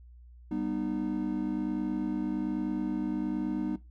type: chord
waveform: triangle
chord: G augmented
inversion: none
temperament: just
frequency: 196 / 245 / 306.2 Hz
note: G3 / B3 / D#4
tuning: 0 / -14 / -28 cents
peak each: -34 / -32 / -30 dBFS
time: 0.51-3.76 s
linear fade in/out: 5 ms
effects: noise-tail reverb RT60 0.2 s tail -17 dB re dry + added 60 Hz sine -49 dBFS peak until 3.9 s